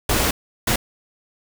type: noise bursts at uneven times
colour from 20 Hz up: pink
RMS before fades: -19 dBFS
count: 2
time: 0.09-0.31 / 0.67-0.76 s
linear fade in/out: 5 ms
effects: none